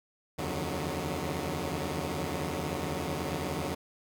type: tone cluster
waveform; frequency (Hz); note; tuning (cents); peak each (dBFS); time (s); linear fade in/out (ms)
10% pulse; 77.9 / 88.1 / 139.6 / 151.4 / 184.3; D#2 / F2 / C#3 / D#3 / F#3; +3 / +16 / +13 / -47 / -7; -30; 0.38-3.75; 10
effects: none